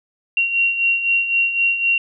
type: beating tone pair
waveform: sine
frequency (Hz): 2747 / 2750.9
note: F7 / F7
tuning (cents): -29 / -27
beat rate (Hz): 3.9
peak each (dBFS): -23 / -16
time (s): 0.37-1.98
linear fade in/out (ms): 2
effects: none